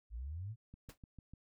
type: exponential sweep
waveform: sine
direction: up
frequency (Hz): 51.91 to 119.1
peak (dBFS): -40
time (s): 0.1-0.56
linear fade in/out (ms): 50
type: click train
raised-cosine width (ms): 5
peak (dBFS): -40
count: 5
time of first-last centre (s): 0.74-1.336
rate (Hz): 6.71
type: noise with exponential decay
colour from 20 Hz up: pink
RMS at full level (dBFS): -48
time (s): 0.89-0.98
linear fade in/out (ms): 5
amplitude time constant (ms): 18
effects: none